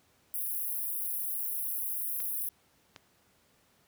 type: high-pass noise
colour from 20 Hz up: white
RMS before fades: -34 dBFS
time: 0.34-2.49 s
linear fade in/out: 2 ms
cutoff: 10000 Hz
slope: 96 dB/octave
type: clicks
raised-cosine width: 0.2 ms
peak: -28 dBFS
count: 2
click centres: 2.203 / 2.962 s
effects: pink hiss -67 dBFS RMS until 3.87 s + high-pass 80 Hz 12 dB/octave